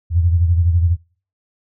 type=beating tone pair; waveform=sine; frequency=84.7 / 96.7 Hz; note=E2 / G2; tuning=+48 / -23 cents; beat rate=12 Hz; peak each=-12 / -21 dBFS; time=0.1-0.97 s; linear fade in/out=50 ms; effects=noise-tail reverb RT60 0.4 s tail -24 dB re dry